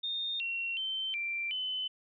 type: tone with pitch steps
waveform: sine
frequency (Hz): 3658 / 2734 / 3096 / 2357 / 3031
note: A#7 / F7 / G7 / D7 / F#7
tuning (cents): -33 / -37 / -22 / +6 / +41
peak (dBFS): -32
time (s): 0.03-1.88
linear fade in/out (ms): 10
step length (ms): 370
effects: none